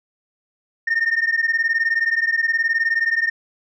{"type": "beating tone pair", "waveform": "sine", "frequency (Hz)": [1819, 1838], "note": ["A#6", "A#6"], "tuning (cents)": [-43, -25], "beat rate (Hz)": 19, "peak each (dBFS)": -18, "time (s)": [0.87, 3.3], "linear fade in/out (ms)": 10, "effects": ["tanh soft clip ceiling -13 dBFS"]}